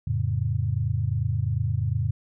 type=chord; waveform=sine; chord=F augmented; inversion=none; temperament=equal; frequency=87.31 / 110 / 138.59 Hz; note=F2 / A2 / C#3; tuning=0 / 0 / 0 cents; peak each=-28 / -25 / -28 dBFS; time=0.07-2.11 s; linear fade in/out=5 ms; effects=none